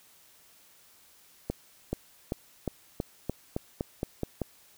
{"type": "accelerating click train", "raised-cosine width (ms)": 2, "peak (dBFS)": -16, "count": 11, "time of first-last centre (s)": [1.5, 4.417], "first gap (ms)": 430, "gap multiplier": 0.91, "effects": ["white hiss -59 dBFS RMS until 4.77 s"]}